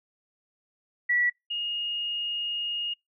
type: tone pair in turn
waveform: sine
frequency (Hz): 1945 / 2855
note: B6 / F7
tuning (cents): -27 / +37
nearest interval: perfect fifth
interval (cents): 664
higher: second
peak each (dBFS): -21 / -28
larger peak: first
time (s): 1.09-1.3 / 1.5-2.94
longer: second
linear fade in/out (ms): 10
effects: noise-tail reverb RT60 0.2 s tail -26 dB re dry